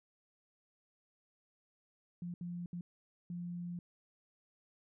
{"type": "tone bursts at uneven times", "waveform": "sine", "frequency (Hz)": 174.61, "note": "F3", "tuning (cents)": 0, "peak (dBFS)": -39, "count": 4, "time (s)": [[2.22, 2.34], [2.41, 2.66], [2.73, 2.81], [3.3, 3.79]], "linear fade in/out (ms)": 2, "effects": []}